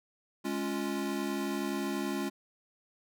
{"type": "chord", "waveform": "square", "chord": "Db major", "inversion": "second", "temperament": "equal", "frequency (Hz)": [207.7, 277.2, 349.2], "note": ["Ab3", "Db4", "F4"], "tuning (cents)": [0, 0, 0], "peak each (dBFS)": [-37, -36, -37], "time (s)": [0.44, 2.3], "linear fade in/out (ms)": 20, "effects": []}